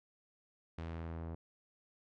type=tone with low-pass filter sweep; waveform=sawtooth; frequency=82.41 Hz; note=E2; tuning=in tune; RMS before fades=-43 dBFS; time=0.78-1.35 s; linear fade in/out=5 ms; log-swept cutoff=3700 to 880 Hz; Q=0.73; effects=none